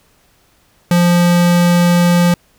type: tone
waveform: square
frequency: 174.61 Hz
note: F3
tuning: in tune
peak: -9 dBFS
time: 0.91-2.34 s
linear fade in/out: 2 ms
effects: pink hiss -54 dBFS RMS until 2.58 s